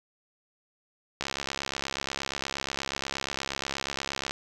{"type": "click train", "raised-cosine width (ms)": 0.2, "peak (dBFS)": -13, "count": 213, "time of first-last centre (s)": [1.21, 4.309], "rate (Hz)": 68.4, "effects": []}